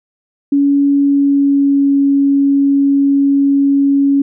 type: tone with pitch glide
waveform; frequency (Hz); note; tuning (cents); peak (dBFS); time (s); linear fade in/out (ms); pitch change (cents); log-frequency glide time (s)
sine; 281.8 to 278.7; C#4 to C#4; +29 to +9; -8; 0.52-4.22; 5; -20; 0.87-1.96
effects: none